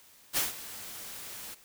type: noise with ADSR envelope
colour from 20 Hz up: white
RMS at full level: -27 dBFS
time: 0.33-1.55 s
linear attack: 41 ms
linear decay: 150 ms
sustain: -16 dB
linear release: 15 ms
effects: white hiss -58 dBFS RMS until 1.64 s